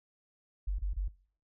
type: tone bursts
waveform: sine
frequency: 47.93 Hz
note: G1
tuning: 38 cents flat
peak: -29 dBFS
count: 3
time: 0.67-1.084 s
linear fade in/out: 10 ms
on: 120 ms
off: 27 ms
effects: noise-tail reverb RT60 0.5 s tail -22 dB re dry